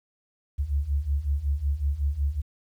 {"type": "beating tone pair", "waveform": "sine", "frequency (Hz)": [68, 73.4], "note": ["C#2", "D2"], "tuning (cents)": [-33, 0], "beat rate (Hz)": 5.4, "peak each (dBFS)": [-28, -25], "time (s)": [0.58, 2.42], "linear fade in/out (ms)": 20, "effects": ["10-bit"]}